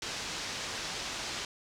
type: low-pass noise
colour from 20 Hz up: white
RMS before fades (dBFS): -38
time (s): 0.02-1.45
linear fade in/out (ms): 2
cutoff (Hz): 6200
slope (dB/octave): 24
effects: none